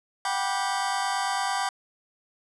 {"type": "chord", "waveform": "sawtooth", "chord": "G major seventh", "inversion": "third", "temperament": "just", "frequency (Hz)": [735, 784, 980, 1176], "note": ["F#5", "G5", "B5", "D6"], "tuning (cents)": [-12, 0, -14, 2], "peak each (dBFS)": [-30, -24, -27, -28], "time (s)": [0.25, 1.69], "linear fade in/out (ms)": 2, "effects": ["resampled to 22050 Hz", "10-bit"]}